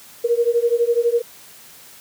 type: beating tone pair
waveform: sine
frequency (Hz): 466.2 / 478.2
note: A#4 / A#4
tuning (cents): 0 / +44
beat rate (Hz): 12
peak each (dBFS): -18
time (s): 0.24-1.22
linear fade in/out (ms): 10
effects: white hiss -44 dBFS RMS until 2 s + high-pass 60 Hz 12 dB/octave